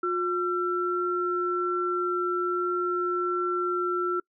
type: tone pair together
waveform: sine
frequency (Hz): 357.5 / 1349.7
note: F4 / E6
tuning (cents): +41 / +40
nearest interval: octave + major seventh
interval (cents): 2299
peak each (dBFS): -27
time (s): 0.03-4.2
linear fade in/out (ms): 5
effects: noise-tail reverb RT60 0.1 s tail -26 dB re dry